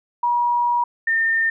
sine tone pair in turn, 960 / 1812.2 Hz, B5 / A#6, -49 / -49 cents, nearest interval major seventh, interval 1100 cents, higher second, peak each -16 dBFS, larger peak neither, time 0.23-0.84 / 1.07-1.5 s, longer first, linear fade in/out 5 ms, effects none

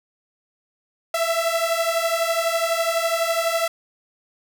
sawtooth beating tone pair, 659.3 / 671.3 Hz, E5 / E5, 0 / +31 cents, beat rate 12 Hz, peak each -19 dBFS, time 1.14-3.68 s, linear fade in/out 5 ms, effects none

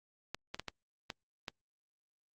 clicks, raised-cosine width 0.2 ms, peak -21 dBFS, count 6, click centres 0.346 / 0.545 / 0.596 / 0.683 / 1.102 / 1.482 s, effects Opus 48 kbps

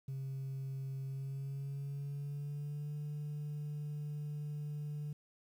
sine tone with pitch glide, 135 to 148.07 Hz, C#3 to D3, -45 to +15 cents, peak -36 dBFS, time 0.08-5.13 s, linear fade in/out 5 ms, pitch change +160 cents, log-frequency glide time 1.07-2.95 s, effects tanh soft clip ceiling -37 dBFS + 11-bit

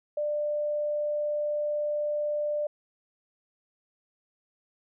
sine tone, 594 Hz, D5, 20 cents sharp, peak -26 dBFS, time 0.17-2.67 s, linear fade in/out 5 ms, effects none

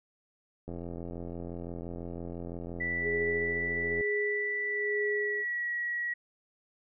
click train, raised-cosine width 2 ms, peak -27 dBFS, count 287, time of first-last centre 0.68-4.009 s, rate 85.9 Hz
sine tone with pitch glide, 1970 to 1918.3 Hz, B6 to A#6, -5 to +49 cents, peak -30 dBFS, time 2.8-6.14 s, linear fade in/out 10 ms, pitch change -46 cents, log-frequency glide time 4.67-5.72 s
sine tone with tremolo, 415.3 Hz, G#4, in tune, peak -29 dBFS, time 3.01-5.45 s, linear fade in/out 50 ms, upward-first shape sine, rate 1.1 Hz, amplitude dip 70%
effects none

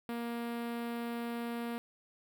sawtooth tone with notch filter, 235.3 Hz, A#3, 16 cents sharp, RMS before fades -38 dBFS, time 0.09-1.78 s, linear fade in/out 0 ms, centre 6400 Hz, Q 0.7, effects none

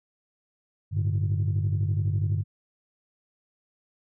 sine chord, G suspended second, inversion none, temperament equal, 98 / 110 / 146.83 Hz, G2 / A2 / D3, 0 / 0 / 0 cents, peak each -23 / -28 / -28 dBFS, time 0.91-2.44 s, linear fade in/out 50 ms, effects tanh soft clip ceiling -18 dBFS

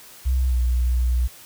sine tone with pitch glide, 64.2 to 61.23 Hz, C2 to B1, -32 to -14 cents, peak -17 dBFS, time 0.25-1.28 s, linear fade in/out 20 ms, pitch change -82 cents, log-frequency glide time 0.47-0.54 s, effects white hiss -45 dBFS RMS until 1.45 s

